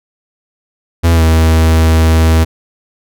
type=tone with pitch glide; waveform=45% pulse; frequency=83.7 to 80.57 Hz; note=E2 to E2; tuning=+27 to -39 cents; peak=-6 dBFS; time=1.03-2.45 s; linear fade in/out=20 ms; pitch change=-66 cents; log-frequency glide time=1.14-1.22 s; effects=none